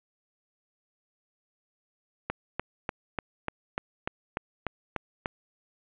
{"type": "click train", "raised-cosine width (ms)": 0.5, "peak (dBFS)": -14, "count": 11, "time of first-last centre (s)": [2.3, 5.259], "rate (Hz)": 3.38, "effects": ["resampled to 8000 Hz", "7-bit"]}